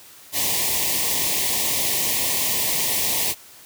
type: band-stop noise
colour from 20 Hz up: white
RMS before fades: -22 dBFS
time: 0.32-3.35 s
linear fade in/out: 50 ms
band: 1100 to 1800 Hz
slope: 96 dB/octave
effects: white hiss -46 dBFS RMS until 3.65 s + high-pass 60 Hz 12 dB/octave